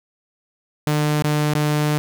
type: tone with dropouts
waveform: sawtooth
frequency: 149.9 Hz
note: D3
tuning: 36 cents sharp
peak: -13 dBFS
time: 0.87-1.98 s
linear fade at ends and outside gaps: 0 ms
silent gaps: 1.223-1.242 / 1.537-1.552 s
effects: none